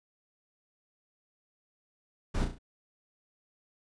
brown noise with echo, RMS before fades -30 dBFS, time 2.34-2.45 s, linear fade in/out 10 ms, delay 34 ms, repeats 4, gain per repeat -6 dB, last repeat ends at 2.586 s, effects resampled to 22050 Hz

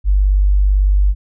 sine tone, 49 Hz, G1, in tune, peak -9 dBFS, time 0.04-1.15 s, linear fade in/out 50 ms, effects none

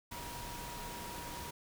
sine tone in noise, 956 Hz, A#5, 43 cents sharp, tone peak -47 dBFS, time 0.11-1.51 s, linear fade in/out 10 ms, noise pink, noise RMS -45 dBFS, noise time 0.11-1.51 s, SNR -5 dB, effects none

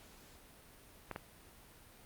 clicks, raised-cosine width 0.5 ms, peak -25 dBFS, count 2, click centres 1.113 / 1.161 s, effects pink hiss -59 dBFS RMS until 2.05 s + Opus 48 kbps

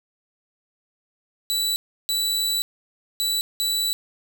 sawtooth tone bursts at uneven times, 3951 Hz, B7, in tune, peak -18 dBFS, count 4, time 1.5-1.76 / 2.09-2.62 / 3.2-3.41 / 3.6-3.93 s, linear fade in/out 0 ms, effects none

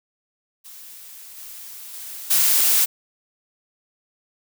blue noise with level steps, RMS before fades -41 / -38 / -35 / -17 dBFS, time 0.64-2.86 s, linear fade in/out 20 ms, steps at 1.37 / 1.93 / 2.3 s, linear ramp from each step 10 ms, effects none

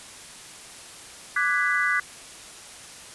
sine chord, G# half-diminished seventh, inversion second, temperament equal with one note detuned, 1174.7 / 1480 / 1661.2 / 1990.4 Hz, D6 / F#6 / G#6 / B6, 0 / 0 / 0 / +13 cents, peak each -28 / -25 / -27 / -25 dBFS, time 1.36-2 s, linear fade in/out 5 ms, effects white hiss -43 dBFS RMS until 3.14 s + resampled to 24000 Hz

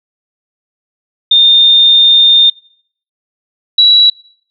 sine tone pair in turn, 3632 / 3911 Hz, A#7 / B7, -46 / -18 cents, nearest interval minor second, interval 128 cents, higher second, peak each -3 dBFS, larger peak neither, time 1.31-2.5 / 3.78-4.1 s, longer first, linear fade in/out 5 ms, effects noise-tail reverb RT60 0.6 s tail -23 dB re dry

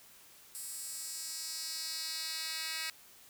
10% pulse tone with high-pass filter sweep, 320 Hz, D#4, 49 cents sharp, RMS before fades -40 dBFS, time 0.55-2.9 s, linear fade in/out 0 ms, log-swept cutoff 9100 to 2800 Hz, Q 1.6, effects white hiss -58 dBFS RMS until 3.29 s

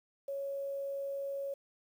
sine tone with quantisation, 554.4 Hz, C#5, in tune, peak -35 dBFS, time 0.28-1.54 s, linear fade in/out 5 ms, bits 10, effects none

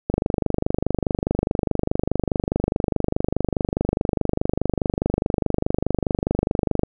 click train, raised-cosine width 2 ms, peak -6 dBFS, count 168, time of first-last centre 0.1-6.834 s, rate 24.8 Hz, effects none

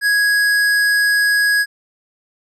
triangle tone with hard clipping, 1661.2 Hz, G#6, in tune, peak -14 dBFS, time 0.01-1.66 s, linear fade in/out 50 ms, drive 17 dB, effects none

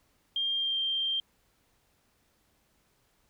sine tone with pitch glide, 3200 to 3169 Hz, G7 to G7, +35 to +18 cents, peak -27 dBFS, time 0.36-1.2 s, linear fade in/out 2 ms, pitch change -17 cents, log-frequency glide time 0.56-0.79 s, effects pink hiss -70 dBFS RMS until 3.29 s

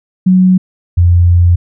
sine tone pair in turn, 185 / 87.31 Hz, F#3 / F2, 0 / 0 cents, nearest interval octave + minor second, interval 1300 cents, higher first, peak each -4 dBFS, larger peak neither, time 0.26-0.58 / 0.97-1.56 s, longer second, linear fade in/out 10 ms, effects none

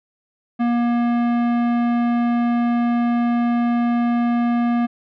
sine tone with tanh clipping, 238 Hz, A#3, 36 cents sharp, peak -18 dBFS, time 0.59-4.87 s, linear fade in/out 20 ms, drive 16 dB, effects none

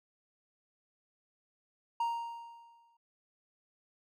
triangle tone with exponential decay, 932.3 Hz, A#5, in tune, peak -26 dBFS, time 2-2.97 s, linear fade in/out 5 ms, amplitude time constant 210 ms, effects none

